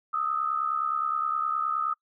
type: tone pair together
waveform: sine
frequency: 1238 / 1307.6 Hz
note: D#6 / E6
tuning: -9 / -14 cents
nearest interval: minor second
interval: 95 cents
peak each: -27 / -29 dBFS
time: 0.13-1.94 s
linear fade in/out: 10 ms
effects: noise-tail reverb RT60 0.1 s tail -26 dB re dry